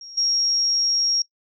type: tone with level steps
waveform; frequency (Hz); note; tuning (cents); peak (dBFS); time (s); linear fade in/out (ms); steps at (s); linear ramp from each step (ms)
sine; 5588; F8; 0; -37 / -18; 0.01-1.22; 2; 0.17; 10
effects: noise-tail reverb RT60 0.1 s tail -21 dB re dry